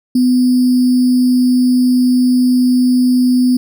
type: tone with sample-and-hold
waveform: sine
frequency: 250.8 Hz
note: B3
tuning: 27 cents sharp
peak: -8 dBFS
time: 0.15-3.57 s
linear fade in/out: 5 ms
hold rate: 4900 Hz
effects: none